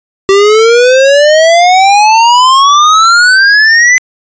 square exponential sweep, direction up, 386.1 to 2032 Hz, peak -3 dBFS, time 0.29-3.98 s, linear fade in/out 0 ms, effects resampled to 16000 Hz

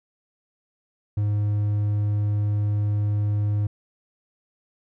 triangle tone, 103.83 Hz, G#2, in tune, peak -18 dBFS, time 1.17-3.67 s, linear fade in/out 5 ms, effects none

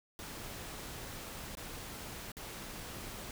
pink noise with dropouts, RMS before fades -45 dBFS, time 0.19-3.31 s, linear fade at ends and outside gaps 1 ms, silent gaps 1.552-1.571 / 2.318-2.368 s, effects none

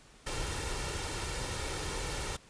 pink noise with comb filter, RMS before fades -36 dBFS, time 0.26-2.37 s, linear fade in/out 10 ms, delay 2.2 ms, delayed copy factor +0.55, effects pink hiss -58 dBFS RMS until 2.49 s + resampled to 22050 Hz

